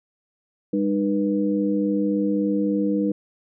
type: tone cluster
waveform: sine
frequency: 200.8 / 304.3 / 486.7 Hz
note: G3 / D#4 / B4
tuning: +42 / -38 / -25 cents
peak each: -23 / -22 / -27 dBFS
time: 0.73-3.12 s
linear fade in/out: 5 ms
effects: none